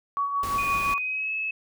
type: tone with tremolo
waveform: sine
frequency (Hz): 1127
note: C#6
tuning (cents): +28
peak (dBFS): -22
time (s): 0.17-0.98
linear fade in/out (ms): 0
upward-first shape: sine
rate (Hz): 5.8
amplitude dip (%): 50
type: noise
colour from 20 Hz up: pink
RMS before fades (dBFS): -36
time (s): 0.43-0.94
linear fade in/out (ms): 2
type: tone with pitch glide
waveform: sine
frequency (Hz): 2472 to 2590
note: D#7 to E7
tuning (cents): -12 to -31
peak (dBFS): -26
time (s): 0.58-1.51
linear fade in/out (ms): 5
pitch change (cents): +81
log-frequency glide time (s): 0.9-1.32
effects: none